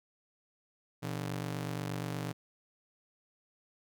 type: ring-modulated tone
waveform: sawtooth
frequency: 143.5 Hz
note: D3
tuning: 40 cents flat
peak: -28 dBFS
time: 1.02-2.33 s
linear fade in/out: 20 ms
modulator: 24.2 Hz
effects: none